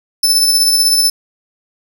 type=tone with tremolo; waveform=sawtooth; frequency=5274 Hz; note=E8; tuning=in tune; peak=-5 dBFS; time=0.23-1.1 s; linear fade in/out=5 ms; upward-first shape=sine; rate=16 Hz; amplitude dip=35%; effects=none